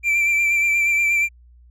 triangle tone with vibrato, 2349 Hz, D7, in tune, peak -14 dBFS, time 0.03-1.29 s, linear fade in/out 50 ms, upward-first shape sine, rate 8.4 Hz, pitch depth 27 cents each way, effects added 60 Hz sine -46 dBFS peak until 1.7 s

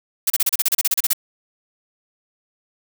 blue noise bursts, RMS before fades -17 dBFS, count 14, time 0.27-1.133 s, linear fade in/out 5 ms, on 31 ms, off 33 ms, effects none

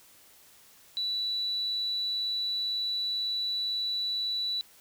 sine tone, 3951 Hz, B7, in tune, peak -28 dBFS, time 0.97-4.61 s, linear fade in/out 0 ms, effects white hiss -57 dBFS RMS until 4.8 s

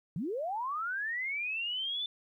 sine linear sweep, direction up, 139.6 to 3548 Hz, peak -32 dBFS, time 0.16-2.06 s, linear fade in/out 2 ms, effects 12-bit

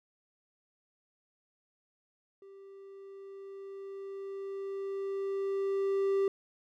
triangle tone with level ramp, 392 Hz, G4, in tune, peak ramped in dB -48 to -23 dBFS, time 2.42-6.28 s, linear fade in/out 2 ms, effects none

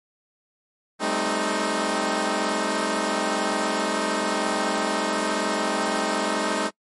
10% pulse chord, A half-diminished seventh, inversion third, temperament equal with one note detuned, 196 / 217 / 261.6 / 311.1 Hz, G3 / A3 / C4 / Eb4, 0 / -24 / 0 / 0 cents, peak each -22 / -19 / -22 / -18 dBFS, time 0.99-6.71 s, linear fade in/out 50 ms, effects noise-tail reverb RT60 0.1 s tail -26 dB re dry + MP3 48 kbps

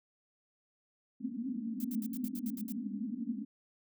pink band-pass noise, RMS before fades -38 dBFS, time 1.2-3.45 s, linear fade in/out 10 ms, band 210 to 270 Hz, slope 96 dB/octave
violet noise bursts, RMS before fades -46 dBFS, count 9, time 1.8-2.723 s, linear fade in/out 2 ms, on 43 ms, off 67 ms
effects none

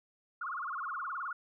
sine tone with vibrato, 1244.5 Hz, D#6, in tune, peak -35 dBFS, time 0.41-1.33 s, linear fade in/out 5 ms, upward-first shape sine, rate 19 Hz, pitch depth 270 cents each way, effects none

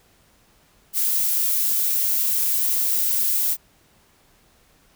violet noise, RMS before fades -21 dBFS, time 0.93-3.57 s, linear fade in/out 50 ms, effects pink hiss -58 dBFS RMS until 4.95 s

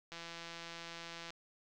click train, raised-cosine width 0.2 ms, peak -29 dBFS, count 200, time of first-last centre 0.12-1.305 s, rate 168 Hz, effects low-pass 7000 Hz 12 dB/octave + 11-bit

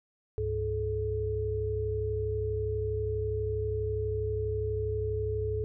sine tone cluster, 69.8 / 102.1 / 429.2 Hz, C#2 / G#2 / A4, +13 / -29 / -43 cents, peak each -35 / -33 / -31 dBFS, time 0.38-5.64 s, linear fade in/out 0 ms, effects none

